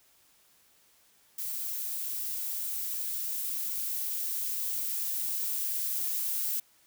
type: noise with level ramp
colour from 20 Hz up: violet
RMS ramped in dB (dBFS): -35 to -31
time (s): 1.38-6.6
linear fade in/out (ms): 5
effects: white hiss -64 dBFS RMS until 6.86 s